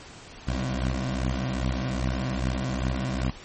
15% pulse beating tone pair, 63 / 65.5 Hz, B1 / C2, +35 / +2 cents, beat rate 2.5 Hz, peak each -22 dBFS, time 0.47-3.31 s, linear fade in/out 10 ms, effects pink hiss -45 dBFS RMS until 3.44 s + MP3 32 kbps

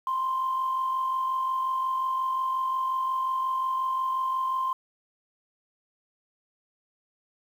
sine tone pair together, 1003 / 1048.6 Hz, B5 / C6, +26 / +3 cents, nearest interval minor second, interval 77 cents, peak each -36 / -24 dBFS, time 0.07-4.73 s, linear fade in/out 2 ms, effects tanh soft clip ceiling -20 dBFS + 9-bit

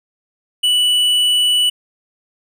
sine tone with tanh clipping, 2960 Hz, F#7, in tune, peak -13 dBFS, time 0.63-1.7 s, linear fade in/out 10 ms, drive 9 dB, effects none

